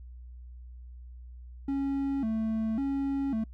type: tone with vibrato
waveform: triangle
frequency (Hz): 246.9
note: B3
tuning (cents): 0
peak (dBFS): -25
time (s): 1.68-3.44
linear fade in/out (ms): 5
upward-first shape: square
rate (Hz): 0.91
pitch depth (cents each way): 190
effects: noise-tail reverb RT60 0.1 s tail -26 dB re dry + added 61 Hz sine -43 dBFS peak until 3.53 s